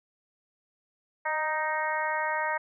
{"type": "harmonic tone with a mistuned harmonic", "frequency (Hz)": 311.1, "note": "D#4", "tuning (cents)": 0, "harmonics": [2, 3, 4, 5, 6, 7], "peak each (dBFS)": [-34, -30, -37, -35, -33, -38], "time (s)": [1.25, 2.58], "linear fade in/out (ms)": 10, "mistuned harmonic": 2, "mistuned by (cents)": -21, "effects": []}